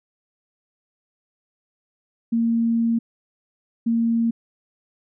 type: tone pair in turn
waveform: sine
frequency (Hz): 230.5 / 230.5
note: A#3 / A#3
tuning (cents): -19 / -19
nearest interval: unison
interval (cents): 0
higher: neither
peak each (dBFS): -17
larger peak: neither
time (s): 2.32-2.99 / 3.86-4.31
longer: first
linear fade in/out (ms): 10
effects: none